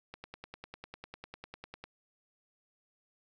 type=click train; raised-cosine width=0.3 ms; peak=-28 dBFS; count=18; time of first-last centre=0.14-1.84 s; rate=10 Hz; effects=none